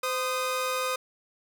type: tone pair together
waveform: sawtooth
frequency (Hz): 514.2 / 1239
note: C5 / D#6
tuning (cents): -30 / -8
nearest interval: octave + minor third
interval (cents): 1522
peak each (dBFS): -26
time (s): 0.03-0.96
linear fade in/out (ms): 5
effects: none